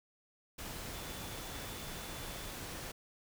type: tone in noise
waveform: sine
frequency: 3483 Hz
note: A7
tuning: 18 cents flat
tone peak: -55 dBFS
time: 0.93-2.53 s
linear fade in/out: 10 ms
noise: pink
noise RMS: -44 dBFS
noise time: 0.58-2.92 s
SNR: -14 dB
effects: none